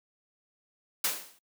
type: noise with exponential decay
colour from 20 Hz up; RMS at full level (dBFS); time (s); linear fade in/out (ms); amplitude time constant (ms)
white; -25; 1.04-1.39; 5; 75
effects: noise-tail reverb RT60 0.1 s tail -25 dB re dry + high-pass 200 Hz 12 dB/octave